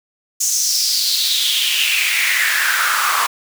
pink noise with high-pass filter sweep, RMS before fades -17 dBFS, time 0.4-3.27 s, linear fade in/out 10 ms, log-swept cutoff 6700 to 1100 Hz, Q 4.9, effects none

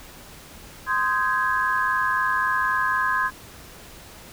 sine chord, Ab major seventh, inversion first, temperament just, 1038.3 / 1245.9 / 1557.4 / 1661.2 Hz, C6 / Eb6 / G6 / Ab6, -14 / +2 / -12 / 0 cents, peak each -23 / -29 / -29 / -24 dBFS, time 0.86-3.31 s, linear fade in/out 50 ms, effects pink hiss -44 dBFS RMS until 4.32 s

